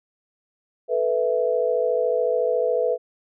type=chord; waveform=sine; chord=A suspended second; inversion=none; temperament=equal; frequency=440 / 493.9 / 659.3 Hz; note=A4 / B4 / E5; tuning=0 / 0 / 0 cents; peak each=-25 / -21 / -25 dBFS; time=0.88-2.98 s; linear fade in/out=50 ms; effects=none